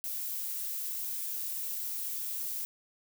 violet noise, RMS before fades -36 dBFS, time 0.04-2.65 s, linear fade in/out 0 ms, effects none

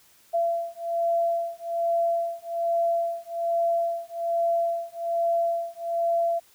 sine beating tone pair, 677 / 678.2 Hz, E5 / E5, +46 / +49 cents, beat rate 1.2 Hz, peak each -26 dBFS, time 0.33-6.4 s, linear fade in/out 20 ms, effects white hiss -58 dBFS RMS until 6.54 s

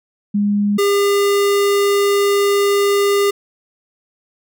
sine / square tone pair in turn, 204.8 / 402.9 Hz, G#3 / G4, -24 / +48 cents, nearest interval octave, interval 1172 cents, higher second, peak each -13 / -13 dBFS, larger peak neither, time 0.34-0.78 / 0.78-3.31 s, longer second, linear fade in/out 10 ms, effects none

